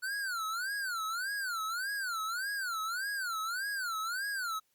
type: tone with vibrato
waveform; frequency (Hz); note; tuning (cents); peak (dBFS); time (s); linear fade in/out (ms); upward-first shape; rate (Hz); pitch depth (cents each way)
square; 1459; F#6; -25; -34; 0.02-4.6; 20; sine; 1.7; 220
effects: white hiss -75 dBFS RMS until 4.74 s + Opus 48 kbps